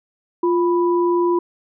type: tone pair together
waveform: sine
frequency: 349.2 / 987.8 Hz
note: F4 / B5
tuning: 0 / 0 cents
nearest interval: octave + tritone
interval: 1800 cents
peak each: -15 / -22 dBFS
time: 0.43-1.39 s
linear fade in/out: 5 ms
effects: none